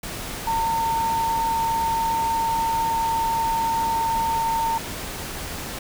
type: tone in noise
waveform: sine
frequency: 909 Hz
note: A#5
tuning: 44 cents flat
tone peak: -20 dBFS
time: 0.47-4.78 s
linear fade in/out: 5 ms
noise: pink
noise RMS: -32 dBFS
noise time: 0.03-5.79 s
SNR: +9 dB
effects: none